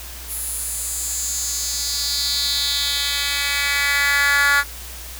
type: tone with high-pass filter sweep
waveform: 10% pulse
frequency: 284.2 Hz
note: C#4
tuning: 43 cents sharp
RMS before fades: -21 dBFS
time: 0.27-4.64 s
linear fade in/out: 50 ms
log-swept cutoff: 11000 to 1500 Hz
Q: 2.9
effects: added 60 Hz sine -36 dBFS peak until 5.19 s + white hiss -36 dBFS RMS until 5.19 s